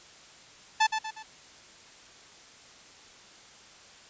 sawtooth tone with echo, 875 Hz, A5, 10 cents flat, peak -16 dBFS, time 0.8-0.87 s, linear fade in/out 10 ms, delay 120 ms, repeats 3, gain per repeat -7 dB, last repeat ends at 1.23 s, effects white hiss -52 dBFS RMS until 4.09 s + resampled to 16000 Hz

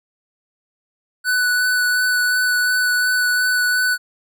square tone with vibrato, 1489 Hz, F#6, 11 cents sharp, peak -16 dBFS, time 1.24-3.98 s, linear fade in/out 50 ms, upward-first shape sine, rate 2.8 Hz, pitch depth 11 cents each way, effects none

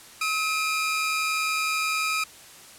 sawtooth tone pair together, 1281 / 2411 Hz, E6 / D7, -50 / +45 cents, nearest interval major seventh, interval 1095 cents, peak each -23 dBFS, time 0.21-2.24 s, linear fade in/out 5 ms, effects white hiss -47 dBFS RMS until 2.78 s + low-pass 11000 Hz 12 dB/octave

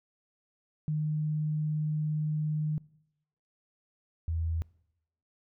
sine tone pair in turn, 152.9 / 81.94 Hz, D#3 / E2, -30 / -10 cents, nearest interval major seventh, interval 1080 cents, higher first, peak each -27 / -28 dBFS, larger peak first, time 0.88-2.78 / 4.28-4.62 s, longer first, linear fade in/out 0 ms, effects noise-tail reverb RT60 0.8 s tail -23 dB re dry

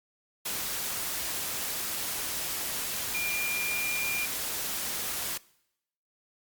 sine tone in noise, 2401 Hz, D7, 38 cents sharp, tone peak -30 dBFS, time 3.14-4.26 s, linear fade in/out 10 ms, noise white, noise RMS -33 dBFS, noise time 0.45-5.38 s, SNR 0 dB, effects noise-tail reverb RT60 0.8 s tail -22 dB re dry + Opus 48 kbps

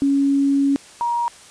sine tone pair in turn, 278.1 / 947.1 Hz, C#4 / A#5, +6 / +27 cents, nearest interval octave + major sixth, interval 2121 cents, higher second, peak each -14 / -18 dBFS, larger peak first, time 0.02-0.76 / 1.01-1.28 s, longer first, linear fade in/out 0 ms, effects white hiss -44 dBFS RMS until 1.5 s + resampled to 22050 Hz

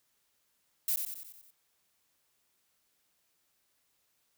violet noise with echo, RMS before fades -30 dBFS, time 0.88-0.96 s, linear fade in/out 2 ms, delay 91 ms, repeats 6, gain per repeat -5 dB, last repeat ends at 1.506 s, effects white hiss -75 dBFS RMS until 4.37 s

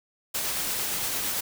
white noise with tremolo, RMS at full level -28 dBFS, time 0.34-1.41 s, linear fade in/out 10 ms, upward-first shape triangle, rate 8.8 Hz, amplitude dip 25%, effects none

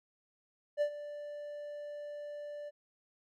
triangle tone with ADSR envelope, 587.3 Hz, D5, in tune, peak -24 dBFS, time 0.77-2.71 s, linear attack 44 ms, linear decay 80 ms, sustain -15 dB, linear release 31 ms, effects none

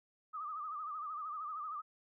sine tone with vibrato, 1223 Hz, D#6, 30 cents flat, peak -39 dBFS, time 0.33-1.82 s, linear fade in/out 20 ms, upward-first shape sine, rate 13 Hz, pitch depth 88 cents each way, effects none

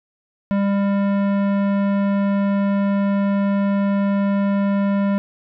sine tone with tanh clipping, 199.4 Hz, G3, 30 cents sharp, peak -18 dBFS, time 0.51-5.18 s, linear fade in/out 0 ms, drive 17 dB, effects none

